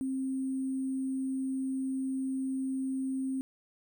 sine tone with sample-and-hold, 264.6 Hz, C4, 20 cents sharp, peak -30 dBFS, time 0.01-3.41 s, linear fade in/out 0 ms, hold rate 8820 Hz, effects none

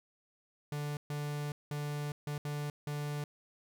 45% pulse tone bursts at uneven times, 146.83 Hz, D3, in tune, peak -35 dBFS, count 6, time 0.72-0.97 / 1.1-1.52 / 1.71-2.12 / 2.27-2.38 / 2.45-2.7 / 2.87-3.24 s, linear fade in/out 2 ms, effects none

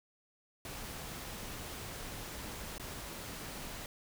pink noise with dropouts, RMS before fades -44 dBFS, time 0.65-3.86 s, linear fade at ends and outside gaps 1 ms, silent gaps 2.781-2.797 s, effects none

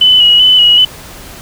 sine tone with vibrato, 2960 Hz, F#7, in tune, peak -3 dBFS, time 0.01-0.85 s, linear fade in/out 5 ms, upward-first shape square, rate 2.6 Hz, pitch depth 29 cents each way, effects pink hiss -31 dBFS RMS until 1.41 s

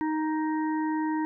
harmonic tone, 311.9 Hz, D#4, 4 cents sharp, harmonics 1 / 3 / 5 / 6, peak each -26 / -32 / -45 / -41 dBFS, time 0.01-1.25 s, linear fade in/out 0 ms, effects none

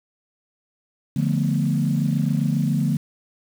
sine chord, B half-diminished seventh, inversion first, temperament equal, 146.83 / 174.61 / 220 / 246.9 Hz, D3 / F3 / A3 / B3, 0 / 0 / 0 / 0 cents, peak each -21 / -24 / -24 / -26 dBFS, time 1.16-2.97 s, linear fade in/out 5 ms, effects tanh soft clip ceiling -9 dBFS + 7-bit

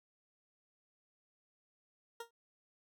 20% pulse tone with exponential decay, 465.6 Hz, A#4, 2 cents flat, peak -35 dBFS, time 2.2-2.31 s, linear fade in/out 5 ms, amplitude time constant 22 ms, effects none

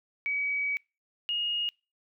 sine tone pair in turn, 2272 / 2863 Hz, C#7 / F7, +42 / +42 cents, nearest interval major third, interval 400 cents, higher second, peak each -27 dBFS, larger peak neither, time 0.26-0.77 / 1.29-1.69 s, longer first, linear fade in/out 0 ms, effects noise-tail reverb RT60 0.3 s tail -26 dB re dry

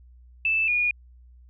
sine tone pair in turn, 2637 / 2442 Hz, E7 / D#7, 0 / -33 cents, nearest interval minor second, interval 133 cents, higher first, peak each -20 dBFS, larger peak neither, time 0.45-0.68 / 0.68-0.91 s, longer neither, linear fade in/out 2 ms, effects added 61 Hz sine -48 dBFS peak until 1.49 s

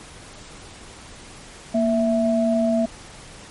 sine tone pair together, 233.1 / 659.3 Hz, A#3 / E5, 0 / 0 cents, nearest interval octave + tritone, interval 1800 cents, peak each -19 / -20 dBFS, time 1.74-2.86 s, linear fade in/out 10 ms, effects pink hiss -42 dBFS RMS until 3.5 s + MP3 48 kbps

